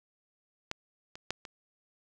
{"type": "clicks", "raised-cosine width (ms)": 0.2, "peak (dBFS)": [-16, -27, -14, -26], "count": 4, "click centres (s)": [0.714, 1.155, 1.306, 1.452], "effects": []}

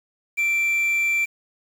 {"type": "tone with quantisation", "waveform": "triangle", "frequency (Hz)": 2349, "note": "D7", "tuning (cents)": 0, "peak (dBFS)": -17, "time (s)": [0.37, 1.26], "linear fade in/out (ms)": 20, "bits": 7, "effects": []}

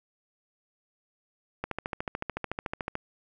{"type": "click train", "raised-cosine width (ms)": 0.5, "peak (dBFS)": -16, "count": 19, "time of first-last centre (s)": [1.64, 2.954], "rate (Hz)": 13.7, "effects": []}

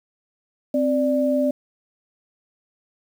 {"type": "tone pair together", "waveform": "sine", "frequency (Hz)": [261.6, 588.9], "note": ["C4", "D5"], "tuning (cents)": [0, 5], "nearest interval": "octave + major second", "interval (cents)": 1405, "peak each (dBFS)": -20, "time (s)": [0.74, 1.51], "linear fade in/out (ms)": 5, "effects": ["8-bit"]}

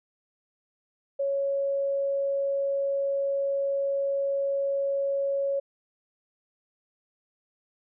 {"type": "tone", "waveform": "sine", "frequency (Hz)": 554.4, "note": "C#5", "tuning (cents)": 0, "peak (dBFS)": -24, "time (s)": [1.19, 5.6], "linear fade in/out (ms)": 10, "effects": []}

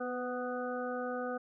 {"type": "harmonic tone with a mistuned harmonic", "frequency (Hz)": 247.8, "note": "B3", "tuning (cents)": 6, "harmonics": [1, 2, 3, 5, 6], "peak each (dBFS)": [-40, -37, -42, -43, -44], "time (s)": [0, 1.38], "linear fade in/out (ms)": 10, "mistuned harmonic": 2, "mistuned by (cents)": 19, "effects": []}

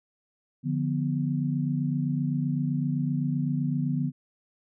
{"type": "chord", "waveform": "sine", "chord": "B diminished", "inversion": "first", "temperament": "equal", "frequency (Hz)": [146.83, 174.61, 246.9], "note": ["D3", "F3", "B3"], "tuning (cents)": [0, 0, 0], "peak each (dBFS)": [-27, -31, -29], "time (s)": [0.63, 4.12], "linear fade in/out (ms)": 50, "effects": []}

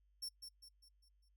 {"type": "tone with echo", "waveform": "sawtooth", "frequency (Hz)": 5430, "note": "F8", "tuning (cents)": -50, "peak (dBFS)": -39, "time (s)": [0.22, 0.29], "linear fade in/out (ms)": 10, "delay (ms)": 200, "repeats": 5, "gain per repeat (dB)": -7, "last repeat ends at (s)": 1.29, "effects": ["noise-tail reverb RT60 0.1 s tail -24 dB re dry", "added 50 Hz sine -70 dBFS peak until 1.36 s"]}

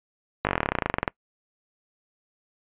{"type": "slowing click train", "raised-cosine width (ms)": 0.5, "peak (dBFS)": -7, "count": 21, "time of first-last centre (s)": [0.45, 1.078], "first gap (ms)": 19, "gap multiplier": 1.05, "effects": ["noise-tail reverb RT60 0.1 s tail -25 dB re dry", "resampled to 8000 Hz"]}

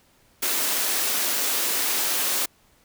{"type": "high-pass noise", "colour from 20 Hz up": "white", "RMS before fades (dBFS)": -24, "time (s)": [0.42, 2.46], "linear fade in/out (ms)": 10, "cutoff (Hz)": 230, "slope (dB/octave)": 24, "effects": ["pink hiss -60 dBFS RMS until 2.84 s"]}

